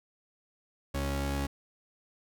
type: tone pair together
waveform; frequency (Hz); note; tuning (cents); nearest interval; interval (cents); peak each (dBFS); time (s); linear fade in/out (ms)
sawtooth; 69.4 / 277.2; C#2 / C#4; +3 / 0; 2 octaves; 2397; -27 / -30; 0.94-1.47; 10
effects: none